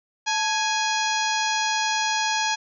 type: harmonic tone with a mistuned harmonic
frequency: 830.6 Hz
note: G#5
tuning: in tune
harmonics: 1 / 2 / 3 / 4 / 5 / 6 / 7 / 8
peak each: -25 / -28 / -30 / -31 / -32 / -33 / -33 / -34 dBFS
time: 0.26-2.56 s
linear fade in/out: 20 ms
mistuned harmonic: 1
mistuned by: +86 cents
effects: none